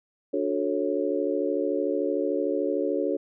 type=chord; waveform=sine; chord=D major seventh; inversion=none; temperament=just; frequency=293.7 / 367.1 / 440.5 / 550.6 Hz; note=D4 / F#4 / A4 / C#5; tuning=0 / -14 / +2 / -12 cents; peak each=-29 dBFS; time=0.33-3.17 s; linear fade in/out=10 ms; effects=none